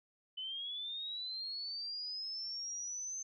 sine linear sweep, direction up, 3000 to 6272 Hz, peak -39 dBFS, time 0.37-3.23 s, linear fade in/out 10 ms, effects none

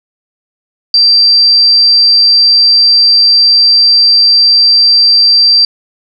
sine tone, 4699 Hz, D8, in tune, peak -3 dBFS, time 0.94-5.65 s, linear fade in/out 2 ms, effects none

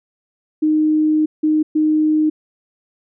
sine tone bursts at uneven times, 308.5 Hz, D#4, 15 cents flat, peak -12 dBFS, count 3, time 0.62-1.26 / 1.43-1.63 / 1.75-2.3 s, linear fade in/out 10 ms, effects none

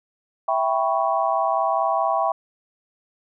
sine chord, C# half-diminished seventh, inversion first, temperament equal, 659.3 / 784 / 987.8 / 1108.7 Hz, E5 / G5 / B5 / C#6, 0 / 0 / 0 / 0 cents, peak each -23 / -23 / -26 / -25 dBFS, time 0.48-2.32 s, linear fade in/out 5 ms, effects none

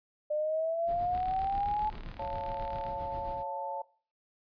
sine exponential sweep, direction up, 597 to 860 Hz, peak -28 dBFS, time 0.3-1.9 s, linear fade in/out 10 ms
brown noise with tremolo, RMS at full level -41 dBFS, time 0.86-3.44 s, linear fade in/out 50 ms, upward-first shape sine, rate 7.5 Hz, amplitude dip 55%
click train, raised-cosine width 0.3 ms, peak -32 dBFS, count 65, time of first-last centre 1.15-2.866 s, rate 37.3 Hz
sine chord, Db augmented, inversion none, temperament equal with one note detuned, 554.4 / 698.5 / 883.6 Hz, Db5 / F5 / A5, 0 / 0 / +7 cents, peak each -39 / -42 / -36 dBFS, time 2.19-3.82 s, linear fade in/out 5 ms
effects noise-tail reverb RT60 0.4 s tail -19 dB re dry + resampled to 11025 Hz

